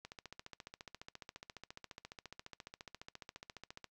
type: click train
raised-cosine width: 0.2 ms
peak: -30 dBFS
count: 56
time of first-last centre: 0.05-3.843 s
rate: 14.5 Hz
effects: noise-tail reverb RT60 0.1 s tail -22 dB re dry